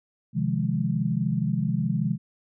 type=chord; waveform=sine; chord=F minor seventh; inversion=second; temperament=equal; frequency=130.81 / 155.56 / 174.61 / 207.7 Hz; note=C3 / Eb3 / F3 / Ab3; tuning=0 / 0 / 0 / 0 cents; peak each=-28 dBFS; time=0.33-2.18 s; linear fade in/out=50 ms; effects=none